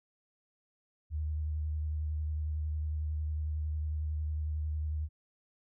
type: tone with vibrato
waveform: sine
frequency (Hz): 76.6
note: D#2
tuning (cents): -27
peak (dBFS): -31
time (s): 1.1-5.09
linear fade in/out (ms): 50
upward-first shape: triangle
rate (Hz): 11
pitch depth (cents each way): 29
effects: none